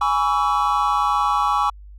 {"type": "chord", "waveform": "triangle", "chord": "C# minor seventh", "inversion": "second", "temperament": "equal with one note detuned", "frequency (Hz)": [830.6, 987.8, 1130.1, 1318.5], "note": ["G#5", "B5", "C#6", "E6"], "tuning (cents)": [0, 0, 33, 0], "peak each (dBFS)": [-20, -23, -18, -23], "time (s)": [0.01, 1.7], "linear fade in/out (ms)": 5, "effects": ["added 50 Hz sine -38 dBFS peak until 1.98 s"]}